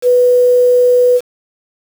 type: tone with quantisation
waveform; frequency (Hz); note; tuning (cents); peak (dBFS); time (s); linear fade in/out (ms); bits
sine; 493.9; B4; 0; -6; 0.02-1.21; 50; 5
effects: none